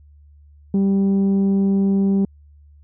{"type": "tone pair together", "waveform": "sine", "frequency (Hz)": [196, 392], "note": ["G3", "G4"], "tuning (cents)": [0, 0], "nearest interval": "octave", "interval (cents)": 1200, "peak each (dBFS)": [-13, -23], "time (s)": [0.74, 2.25], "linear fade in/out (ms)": 2, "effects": ["tanh soft clip ceiling -11 dBFS", "added 73 Hz sine -45 dBFS peak until 2.83 s"]}